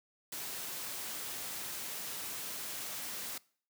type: noise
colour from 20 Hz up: white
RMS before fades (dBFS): -41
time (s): 0.32-3.38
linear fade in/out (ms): 5
effects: noise-tail reverb RT60 0.5 s tail -23 dB re dry + high-pass 100 Hz 12 dB/octave